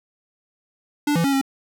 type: tone with pitch steps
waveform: square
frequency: 293 / 167.7 / 276.8 / 271 Hz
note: D4 / E3 / C#4 / C#4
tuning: -4 / +30 / -2 / -39 cents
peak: -18 dBFS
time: 1.07-1.414 s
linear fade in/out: 5 ms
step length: 86 ms
effects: none